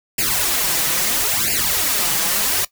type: noise with flanger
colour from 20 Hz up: white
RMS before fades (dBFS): -19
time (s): 0.18-2.65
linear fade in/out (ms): 5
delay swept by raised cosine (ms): 0.41 to 6.21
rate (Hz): 0.75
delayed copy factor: +1
effects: noise-tail reverb RT60 0.1 s tail -18 dB re dry